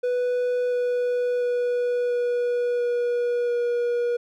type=tone with pitch steps; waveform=triangle; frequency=493.9 / 491.1 / 488.2 / 485.4 / 482.6 / 479.8 Hz; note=B4 / B4 / B4 / B4 / B4 / A#4; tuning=0 / -10 / -20 / -30 / -40 / +50 cents; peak=-19 dBFS; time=0.03-4.17 s; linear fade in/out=10 ms; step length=690 ms; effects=none